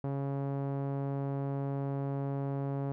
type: tone with low-pass filter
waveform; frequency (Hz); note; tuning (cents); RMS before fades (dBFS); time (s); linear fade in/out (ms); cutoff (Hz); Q
sawtooth; 138.59; C#3; 0; -34; 0.04-2.92; 0; 770; 0.98
effects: none